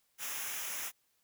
white noise with comb filter, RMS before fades -39 dBFS, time 0.18-0.92 s, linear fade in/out 50 ms, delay 0.23 ms, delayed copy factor -0.7, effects white hiss -75 dBFS RMS until 1.23 s

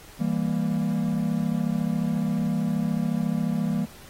triangle chord, E diminished, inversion none, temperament equal with one note detuned, 164.81 / 198.62 / 233.1 Hz, E3 / G3 / Bb3, 0 / +23 / 0 cents, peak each -25 dBFS, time 0.19-3.86 s, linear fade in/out 20 ms, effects pink hiss -48 dBFS RMS until 4.09 s + AAC 48 kbps

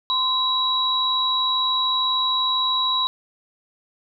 sine tone pair together, 1033 / 3889 Hz, C6 / B7, -22 / -27 cents, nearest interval octave + major seventh, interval 2295 cents, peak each -23 / -20 dBFS, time 0.1-3.07 s, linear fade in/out 0 ms, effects none

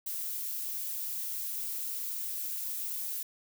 violet noise, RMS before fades -36 dBFS, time 0.06-3.23 s, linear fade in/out 5 ms, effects none

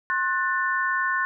sine chord, F# diminished, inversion second, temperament just, 1065.6 / 1480 / 1776 Hz, C6 / F#6 / A6, +31 / 0 / +16 cents, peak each -26 dBFS, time 0.1-1.25 s, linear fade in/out 0 ms, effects none

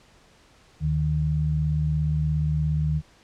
sine tone pair together, 75.65 / 152.8 Hz, D#2 / D#3, -48 / -31 cents, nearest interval octave, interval 1217 cents, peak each -26 / -22 dBFS, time 0.8-3.02 s, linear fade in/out 50 ms, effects pink hiss -56 dBFS RMS until 3.23 s + low-pass 7000 Hz 12 dB/octave

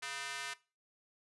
square tone with high-pass filter, 138.9 Hz, C#3, 4 cents sharp, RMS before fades -42 dBFS, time 0.02-0.54 s, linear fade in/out 10 ms, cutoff 1600 Hz, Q 1.1, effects noise-tail reverb RT60 0.3 s tail -19 dB re dry + resampled to 24000 Hz

